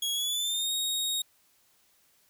sawtooth tone with pitch glide, 3322 to 3750 Hz, G#7 to A#7, 0 to +10 cents, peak -25 dBFS, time 0.02-1.22 s, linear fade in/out 5 ms, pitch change +210 cents, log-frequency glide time 0.13-0.73 s, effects white hiss -66 dBFS RMS until 2.29 s

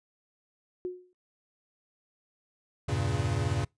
sine tone with exponential decay, 362.6 Hz, F#4, 35 cents flat, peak -28 dBFS, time 0.85-1.13 s, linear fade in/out 0 ms, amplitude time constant 60 ms
square chord, E diminished seventh, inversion none, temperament equal, 82.41 / 98 / 116.54 / 138.59 Hz, E2 / G2 / Bb2 / Db3, 0 / 0 / 0 / 0 cents, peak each -36 / -32 / -33 / -33 dBFS, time 2.88-3.65 s, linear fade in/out 10 ms
effects noise-tail reverb RT60 0.2 s tail -26 dB re dry + resampled to 22050 Hz

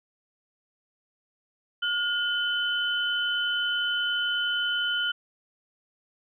sine tone pair together, 1431 / 3037 Hz, F6 / F#7, +42 / +44 cents, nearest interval octave + minor second, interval 1302 cents, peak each -27 dBFS, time 1.82-5.12 s, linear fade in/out 10 ms, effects none

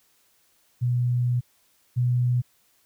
sine tone pair in turn, 122.7 / 123.33 Hz, B2 / B2, -11 / -2 cents, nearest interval unison, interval 9 cents, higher second, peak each -20 / -19 dBFS, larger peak second, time 0.81-1.41 / 1.96-2.42 s, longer first, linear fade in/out 20 ms, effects white hiss -64 dBFS RMS until 2.85 s

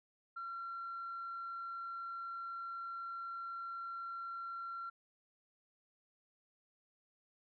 sine tone, 1366 Hz, F6, 39 cents flat, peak -40 dBFS, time 0.36-4.9 s, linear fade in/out 10 ms, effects tanh soft clip ceiling -37 dBFS

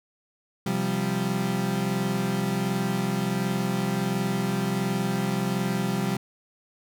35% pulse chord, C suspended fourth, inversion none, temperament equal, 130.81 / 174.61 / 196 Hz, C3 / F3 / G3, 0 / 0 / 0 cents, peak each -29 / -28 / -25 dBFS, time 0.66-6.17 s, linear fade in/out 5 ms, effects none

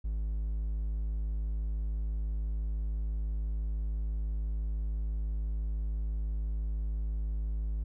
triangle tone, 53 Hz, G#1, 36 cents sharp, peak -28 dBFS, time 0.04-7.84 s, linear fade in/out 10 ms, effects none

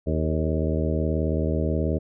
harmonic tone with a mistuned harmonic, 78.6 Hz, D#2, 18 cents sharp, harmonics 1 / 2 / 3 / 4 / 5 / 6 / 7 / 8, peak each -25 / -28 / -30 / -31 / -32 / -33 / -33 / -34 dBFS, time 0.06-1.99 s, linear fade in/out 20 ms, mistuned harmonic 6, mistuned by -48 cents, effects none

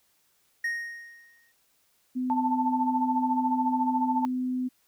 triangle tone with exponential decay, 1864.7 Hz, A#6, in tune, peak -23 dBFS, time 0.64-1.52 s, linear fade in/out 5 ms, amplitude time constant 190 ms
sine tone, 253.6 Hz, B3, 46 cents sharp, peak -26 dBFS, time 2.15-4.69 s, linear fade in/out 20 ms
sine tone with tremolo, 884 Hz, A5, 8 cents sharp, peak -22 dBFS, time 2.3-4.25 s, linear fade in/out 0 ms, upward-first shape sine, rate 14 Hz, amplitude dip 75%
effects white hiss -68 dBFS RMS until 4.87 s

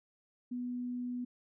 sine tone, 246.3 Hz, B3, 5 cents flat, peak -35 dBFS, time 0.51-1.25 s, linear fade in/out 10 ms, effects none

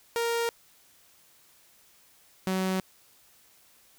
sawtooth tone pair in turn, 466.2 / 187.92 Hz, A#4 / F#3, 0 / +27 cents, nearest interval octave + major third, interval 1573 cents, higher first, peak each -22 dBFS, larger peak neither, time 0.16-0.49 / 2.47-2.8 s, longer neither, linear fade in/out 0 ms, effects white hiss -60 dBFS RMS until 3.98 s

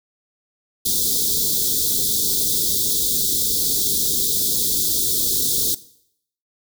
white band-stop noise, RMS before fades -20 dBFS, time 0.85-5.75 s, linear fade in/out 10 ms, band 490 to 3400 Hz, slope 96 dB/octave, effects noise-tail reverb RT60 0.7 s tail -18 dB re dry

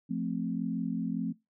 sine chord, F major, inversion none, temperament equal, 174.61 / 220 / 261.6 Hz, F3 / A3 / C4, 0 / 0 / 0 cents, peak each -34 dBFS, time 0.09-1.33 s, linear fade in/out 20 ms, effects noise-tail reverb RT60 0.2 s tail -21 dB re dry

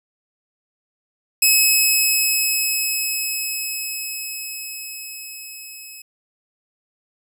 10% pulse tone with level ramp, 2570 Hz, E7, 45 cents flat, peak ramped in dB -3 to -28 dBFS, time 1.42-6.02 s, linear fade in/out 5 ms, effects none

